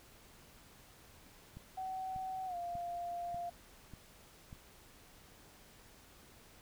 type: click train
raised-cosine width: 5 ms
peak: -37 dBFS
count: 6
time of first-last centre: 1.57-4.529 s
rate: 1.69 Hz
type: tone with pitch glide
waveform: sine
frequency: 755 to 696.3 Hz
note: F#5 to F5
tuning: +35 to -5 cents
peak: -38 dBFS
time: 1.77-3.5 s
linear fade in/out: 10 ms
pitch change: -140 cents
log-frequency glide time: 2.46-2.56 s
effects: pink hiss -60 dBFS RMS until 6.61 s